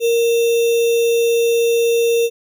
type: tone with sample-and-hold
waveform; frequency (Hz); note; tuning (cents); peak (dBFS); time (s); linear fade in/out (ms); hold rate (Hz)
sine; 466.2; A#4; 0; -12; 0-2.3; 50; 3150
effects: none